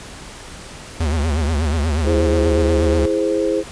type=tone with vibrato; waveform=square; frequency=76.6 Hz; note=D#2; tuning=27 cents flat; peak=-17 dBFS; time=1-3.06 s; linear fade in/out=5 ms; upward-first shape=triangle; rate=8.3 Hz; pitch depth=180 cents each way
type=chord; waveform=sine; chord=E augmented; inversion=none; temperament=equal; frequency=329.6 / 415.3 / 523.3 Hz; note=E4 / G#4 / B#4; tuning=0 / 0 / 0 cents; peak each=-20 dBFS; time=2.04-3.64 s; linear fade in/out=50 ms
effects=pink hiss -36 dBFS RMS until 3.71 s + resampled to 22050 Hz